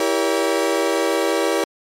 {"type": "chord", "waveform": "35% pulse", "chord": "E diminished seventh", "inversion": "none", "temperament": "just", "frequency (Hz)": [329.6, 395.6, 474.7, 569.6], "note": ["E4", "G4", "Bb4", "Db5"], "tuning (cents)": [0, 16, 31, 47], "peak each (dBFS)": -21, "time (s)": [0, 1.64], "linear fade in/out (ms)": 2, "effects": ["low-pass 12000 Hz 12 dB/octave", "MP3 64 kbps"]}